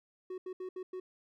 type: tone bursts at uneven times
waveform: triangle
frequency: 370 Hz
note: F#4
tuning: in tune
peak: -36 dBFS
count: 5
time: 0.3-0.38 / 0.46-0.53 / 0.6-0.69 / 0.76-0.83 / 0.93-1 s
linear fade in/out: 5 ms
effects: none